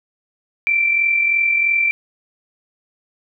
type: tone pair together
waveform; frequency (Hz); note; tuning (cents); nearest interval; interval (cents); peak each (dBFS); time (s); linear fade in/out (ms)
sine; 2306 / 2349; D7 / D7; -32 / 0; unison; 32; -24 / -14; 0.67-1.91; 0
effects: none